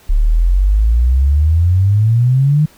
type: exponential sweep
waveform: sine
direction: up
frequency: 35 to 155.56 Hz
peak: -8 dBFS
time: 0.09-2.66 s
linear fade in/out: 10 ms
effects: pink hiss -46 dBFS RMS until 2.77 s